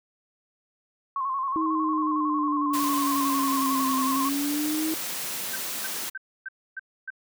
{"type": "tone with vibrato", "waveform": "sine", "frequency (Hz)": 1075, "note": "C6", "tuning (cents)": 47, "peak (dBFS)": -25, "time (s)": [1.16, 4.29], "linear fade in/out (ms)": 2, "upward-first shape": "square", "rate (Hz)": 11, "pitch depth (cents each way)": 51}
{"type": "exponential two-way sweep", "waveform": "sine", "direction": "down then up", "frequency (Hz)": [320.6, 261.7, 320.6], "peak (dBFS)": -25, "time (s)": [1.56, 4.94], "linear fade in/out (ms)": 0, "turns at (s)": 4.02}
{"type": "high-pass noise", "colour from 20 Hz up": "white", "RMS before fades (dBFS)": -32, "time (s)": [2.73, 6.1], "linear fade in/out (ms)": 10, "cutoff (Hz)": 140, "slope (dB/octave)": 24}
{"type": "tone bursts", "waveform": "sine", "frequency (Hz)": 1551, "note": "G6", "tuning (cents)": -19, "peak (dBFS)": -31, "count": 6, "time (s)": [5.53, 7.104], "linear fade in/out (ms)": 5, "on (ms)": 29, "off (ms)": 280}
{"effects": []}